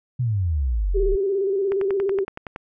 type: exponential sweep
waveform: sine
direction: down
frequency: 130.5 to 31.47 Hz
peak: -19 dBFS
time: 0.19-1.16 s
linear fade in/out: 10 ms
type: tone with vibrato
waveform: sine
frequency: 392 Hz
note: G4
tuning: in tune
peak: -19 dBFS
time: 0.94-2.25 s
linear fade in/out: 20 ms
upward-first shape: square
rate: 17 Hz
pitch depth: 49 cents each way
type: click train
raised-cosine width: 0.5 ms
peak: -17 dBFS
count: 10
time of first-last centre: 1.72-2.561 s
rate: 10.7 Hz
effects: none